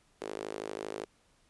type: tone with high-pass filter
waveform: sawtooth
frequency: 52.6 Hz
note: G#1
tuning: 23 cents sharp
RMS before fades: -40 dBFS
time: 0.21-1.05 s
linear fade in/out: 0 ms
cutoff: 410 Hz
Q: 3
effects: pink hiss -68 dBFS RMS until 1.49 s + resampled to 24000 Hz